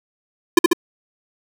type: tone with echo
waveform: square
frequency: 344.1 Hz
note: F4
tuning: 26 cents flat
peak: -5 dBFS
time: 0.57-0.59 s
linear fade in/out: 5 ms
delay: 71 ms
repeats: 2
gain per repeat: -3 dB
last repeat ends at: 0.732 s
effects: none